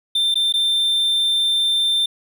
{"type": "tone with dropouts", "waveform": "triangle", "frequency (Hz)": 3575, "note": "A7", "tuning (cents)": 27, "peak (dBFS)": -14, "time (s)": [0.15, 2.06], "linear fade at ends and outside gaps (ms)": 5, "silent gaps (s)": [[0.343, 0.355], [0.525, 0.538]], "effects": []}